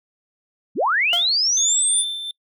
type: linear sweep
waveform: sine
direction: up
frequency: 133.8 to 9760 Hz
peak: -16 dBFS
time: 0.75-2.05 s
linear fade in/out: 50 ms
type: tone with exponential decay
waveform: sawtooth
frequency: 695 Hz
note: F5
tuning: 9 cents flat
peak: -17 dBFS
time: 1.13-1.32 s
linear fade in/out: 1 ms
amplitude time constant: 41 ms
type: tone with tremolo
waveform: triangle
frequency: 3552 Hz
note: A7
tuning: 16 cents sharp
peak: -21 dBFS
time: 1.57-2.31 s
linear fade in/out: 2 ms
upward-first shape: sine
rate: 2.7 Hz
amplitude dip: 45%
effects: noise-tail reverb RT60 0.1 s tail -25 dB re dry